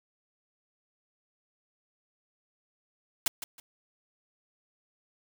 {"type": "noise with echo", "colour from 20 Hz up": "white", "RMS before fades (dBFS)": -26, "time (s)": [3.26, 3.28], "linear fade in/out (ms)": 2, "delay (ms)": 160, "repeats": 2, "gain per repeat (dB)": -12, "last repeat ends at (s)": 3.6, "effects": []}